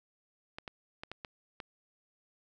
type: clicks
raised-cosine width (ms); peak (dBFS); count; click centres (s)
0.3; -25; 6; 0.585 / 0.678 / 1.035 / 1.116 / 1.248 / 1.602
effects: none